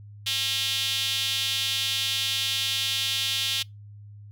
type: tone with high-pass filter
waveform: sawtooth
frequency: 270 Hz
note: C#4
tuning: 45 cents flat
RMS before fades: -27 dBFS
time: 0.26-3.63 s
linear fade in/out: 10 ms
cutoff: 3300 Hz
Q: 4
effects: noise-tail reverb RT60 0.2 s tail -26 dB re dry + added 103 Hz sine -42 dBFS peak until 4.31 s